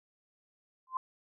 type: tone with exponential growth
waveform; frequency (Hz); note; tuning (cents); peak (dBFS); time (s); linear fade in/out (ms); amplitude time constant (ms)
sine; 1038; C6; -14; -26; 0.87-0.97; 2; 20
effects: none